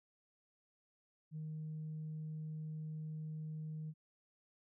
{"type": "tone", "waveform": "sine", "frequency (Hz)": 155.56, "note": "D#3", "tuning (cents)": 0, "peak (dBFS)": -40, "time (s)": [1.31, 3.94], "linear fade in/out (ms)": 50, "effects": ["tanh soft clip ceiling -38 dBFS"]}